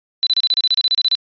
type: tone bursts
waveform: sine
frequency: 4000 Hz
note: B7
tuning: 21 cents sharp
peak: -12 dBFS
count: 14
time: 0.23-1.151 s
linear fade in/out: 0 ms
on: 37 ms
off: 31 ms
effects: resampled to 11025 Hz